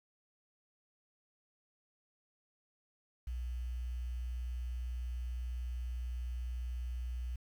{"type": "tone with quantisation", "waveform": "sine", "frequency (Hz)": 60.9, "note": "B1", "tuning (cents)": -24, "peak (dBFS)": -36, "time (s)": [3.27, 7.36], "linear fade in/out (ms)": 5, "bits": 10, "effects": []}